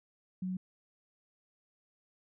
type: tone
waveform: sine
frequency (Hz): 185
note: F#3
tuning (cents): 0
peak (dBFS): -33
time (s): 0.42-0.57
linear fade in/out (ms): 5
effects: none